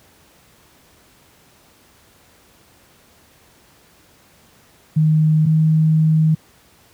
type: tone pair in turn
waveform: sine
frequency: 155.7 / 157.51 Hz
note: D#3 / D#3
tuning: +2 / +22 cents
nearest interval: unison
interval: 20 cents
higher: second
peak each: -11 dBFS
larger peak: neither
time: 4.96-5.46 / 5.46-6.35 s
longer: second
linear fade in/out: 10 ms
effects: pink hiss -52 dBFS RMS until 6.93 s + high-pass 60 Hz 12 dB/octave